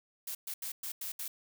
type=noise bursts at uneven times; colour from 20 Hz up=blue; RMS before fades=-39 dBFS; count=6; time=0.27-0.35 / 0.47-0.54 / 0.62-0.72 / 0.83-0.92 / 1.01-1.12 / 1.19-1.28 s; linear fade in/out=5 ms; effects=none